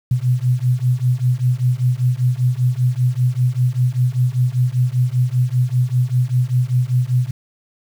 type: beating tone pair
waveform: sine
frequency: 122.7 / 127.8 Hz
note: B2 / C3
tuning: -11 / -40 cents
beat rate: 5.1 Hz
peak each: -17 dBFS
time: 0.11-7.31 s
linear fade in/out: 5 ms
effects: 7-bit